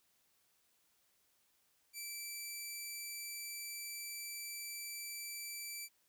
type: tone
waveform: 10% pulse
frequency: 2328 Hz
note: D7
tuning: 16 cents flat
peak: -34 dBFS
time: 1.93-5.89 s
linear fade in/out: 50 ms
effects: white hiss -75 dBFS RMS until 6.08 s